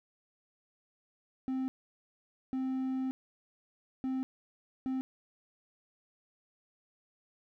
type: tone bursts at uneven times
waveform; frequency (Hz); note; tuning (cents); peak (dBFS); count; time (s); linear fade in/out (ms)
triangle; 261.6; C4; 0; -29; 4; 1.48-1.68 / 2.53-3.11 / 4.04-4.23 / 4.86-5.01; 0
effects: none